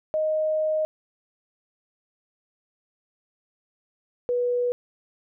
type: tone pair in turn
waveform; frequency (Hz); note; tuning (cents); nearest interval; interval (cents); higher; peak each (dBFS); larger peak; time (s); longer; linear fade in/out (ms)
sine; 622.3 / 488.7; D#5 / B4; 0 / -18; major third; 418; first; -21 / -21; neither; 0.14-0.85 / 4.29-4.72; first; 0
effects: none